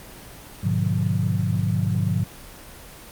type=chord; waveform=sine; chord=G# diminished seventh; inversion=none; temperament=just; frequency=103.83 / 124.59 / 149.51 / 179.41 Hz; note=G#2 / B2 / D3 / F3; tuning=0 / +16 / +31 / +47 cents; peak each=-23 / -27 / -26 / -25 dBFS; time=0.63-2.24 s; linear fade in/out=10 ms; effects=pink hiss -42 dBFS RMS until 3.11 s + Opus 24 kbps